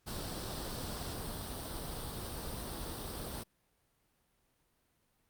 pink noise with comb filter, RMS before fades -41 dBFS, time 0.06-3.44 s, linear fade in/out 20 ms, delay 0.22 ms, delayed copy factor +0.55, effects pink hiss -75 dBFS RMS until 5.29 s + Opus 48 kbps

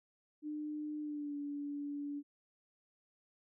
sine tone with pitch glide, 301 to 287.9 Hz, D4 to D4, +43 to -34 cents, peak -38 dBFS, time 0.42-2.23 s, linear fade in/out 50 ms, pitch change -77 cents, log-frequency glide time 1-1.36 s, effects none

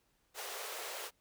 pink high-pass noise, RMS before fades -43 dBFS, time 0.34-1.11 s, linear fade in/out 50 ms, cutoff 410 Hz, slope 48 dB/octave, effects pink hiss -75 dBFS RMS until 1.2 s

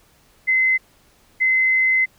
sine tone pair in turn, 2053 / 2053 Hz, C7 / C7, -33 / -33 cents, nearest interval unison, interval 0 cents, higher neither, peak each -14 dBFS, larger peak neither, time 0.47-0.78 / 1.4-2.06 s, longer second, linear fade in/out 20 ms, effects pink hiss -56 dBFS RMS until 2.18 s

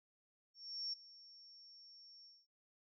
sine tone with ADSR envelope, 5480 Hz, F8, 34 cents flat, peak -38 dBFS, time 0.54-2.47 s, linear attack 390 ms, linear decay 11 ms, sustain -19 dB, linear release 220 ms, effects none

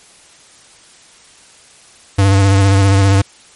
square tone with vibrato, 98 Hz, G2, in tune, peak -8 dBFS, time 2.18-3.22 s, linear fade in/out 10 ms, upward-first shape sine, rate 15 Hz, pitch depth 34 cents each way, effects white hiss -44 dBFS RMS until 3.55 s + MP3 48 kbps

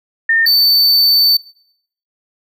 sine / square tone pair in turn, 1817 / 4539 Hz, A#6 / C#8, -45 / +40 cents, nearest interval octave + major third, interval 1585 cents, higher second, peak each -9 dBFS, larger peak neither, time 0.29-0.46 / 0.46-1.37 s, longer second, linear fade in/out 5 ms, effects noise-tail reverb RT60 0.7 s tail -23 dB re dry

